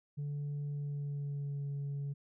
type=tone with pitch glide; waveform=sine; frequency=144.9 to 141.35 Hz; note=D3 to C#3; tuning=-23 to +34 cents; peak=-33 dBFS; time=0.17-2.14 s; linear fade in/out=20 ms; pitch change=-43 cents; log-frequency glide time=0.67-1.67 s; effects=tanh soft clip ceiling -34 dBFS